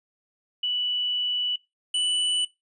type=tone pair in turn; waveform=sine / square; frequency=2960 / 2972 Hz; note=F#7 / F#7; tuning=0 / +7 cents; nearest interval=unison; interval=7 cents; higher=second; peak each=-23 dBFS; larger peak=neither; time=0.63-1.56 / 1.94-2.45 s; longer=first; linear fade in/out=5 ms; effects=noise-tail reverb RT60 0.2 s tail -20 dB re dry + resampled to 24000 Hz